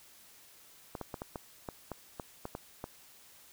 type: clicks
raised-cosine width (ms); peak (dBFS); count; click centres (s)
1; -24; 11; 0.952 / 1.013 / 1.142 / 1.219 / 1.358 / 1.688 / 1.917 / 2.198 / 2.454 / 2.551 / 2.841
effects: white hiss -58 dBFS RMS until 3.52 s